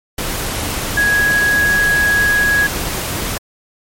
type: tone in noise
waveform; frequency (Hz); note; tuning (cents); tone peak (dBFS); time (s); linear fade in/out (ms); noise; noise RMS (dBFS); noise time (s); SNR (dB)
sine; 1661.2; G#6; 0; -11; 0.97-2.67; 5; pink; -21; 0.18-3.38; +7
effects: MP3 64 kbps